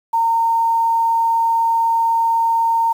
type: tone with quantisation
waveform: sine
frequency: 916 Hz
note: A#5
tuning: 31 cents flat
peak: -13 dBFS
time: 0.13-2.93 s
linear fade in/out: 10 ms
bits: 7
effects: none